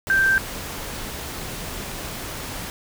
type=tone in noise; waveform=sine; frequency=1568 Hz; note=G6; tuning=in tune; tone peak=-15 dBFS; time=0.1-0.38 s; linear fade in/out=0 ms; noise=pink; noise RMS=-32 dBFS; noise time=0.07-2.7 s; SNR=+14 dB; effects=none